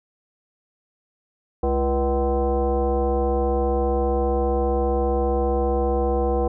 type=tone with frequency modulation; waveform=sine; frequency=210 Hz; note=G#3; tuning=19 cents sharp; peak=-18 dBFS; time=1.63-6.48 s; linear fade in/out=5 ms; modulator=275 Hz; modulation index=2; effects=none